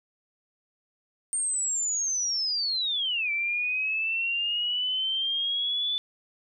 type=linear two-way sweep; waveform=sine; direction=down then up; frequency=8780 to 2316 to 3499 Hz; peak=-25 dBFS; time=1.33-5.98 s; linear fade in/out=0 ms; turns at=3.31 s; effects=none